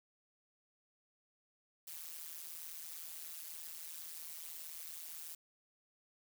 blue noise with amplitude modulation, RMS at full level -44 dBFS, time 1.87-5.35 s, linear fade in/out 5 ms, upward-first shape sine, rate 162 Hz, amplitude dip 95%, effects none

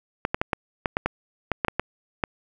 clicks, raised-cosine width 0.5 ms, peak -7 dBFS, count 12, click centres 0.251 / 0.345 / 0.415 / 0.532 / 0.858 / 0.969 / 1.06 / 1.517 / 1.648 / 1.683 / 1.796 / 2.238 s, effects 8-bit

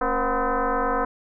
sine tone with frequency modulation, 275.2 Hz, C#4, 12 cents flat, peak -20 dBFS, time 0.01-1.05 s, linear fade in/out 5 ms, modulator 251 Hz, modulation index 4.7, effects none

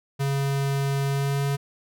square tone with pitch glide, 138.59 to 140.04 Hz, C#3 to C#3, 0 to +18 cents, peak -23 dBFS, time 0.19-1.57 s, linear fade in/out 20 ms, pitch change +18 cents, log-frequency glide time 1.06-1.45 s, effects none

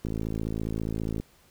click train, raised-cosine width 3 ms, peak -18 dBFS, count 64, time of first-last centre 0.05-1.2 s, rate 54.8 Hz, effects pink hiss -60 dBFS RMS until 1.5 s

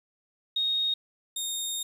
sine / 20% pulse tone pair in turn, 3729 / 3690 Hz, A#7 / A#7, 0 / -18 cents, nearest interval unison, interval 18 cents, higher first, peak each -24 dBFS, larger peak neither, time 0.56-0.94 / 1.36-1.83 s, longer second, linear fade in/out 5 ms, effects 9-bit

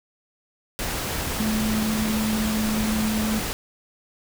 sine tone in noise, 216.7 Hz, A3, 26 cents flat, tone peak -22 dBFS, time 1.4-3.39 s, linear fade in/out 0 ms, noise pink, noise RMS -28 dBFS, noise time 0.79-3.53 s, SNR +3 dB, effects none

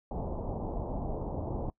pink low-pass noise, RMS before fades -35 dBFS, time 0.11-1.7 s, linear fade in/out 2 ms, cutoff 910 Hz, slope 48 dB/octave, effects noise-tail reverb RT60 0.1 s tail -23 dB re dry

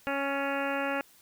harmonic tone with a mistuned harmonic, 277.2 Hz, C#4, in tune, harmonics 1 / 2 / 3 / 4 / 5 / 6 / 7 / 8 / 9 / 10, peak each -35 / -33 / -36 / -41 / -36 / -38 / -43 / -44 / -41 / -42 dBFS, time 0.07-1.01 s, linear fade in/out 0 ms, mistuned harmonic 6, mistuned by +26 cents, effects white hiss -59 dBFS RMS until 1.21 s

